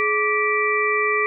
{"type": "harmonic tone with a mistuned harmonic", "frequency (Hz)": 390, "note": "G4", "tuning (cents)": -9, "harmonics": [1, 3, 5, 6], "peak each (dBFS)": [-23, -23, -23, -23], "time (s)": [0, 1.26], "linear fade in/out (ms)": 0, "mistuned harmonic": 1, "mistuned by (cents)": 140, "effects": []}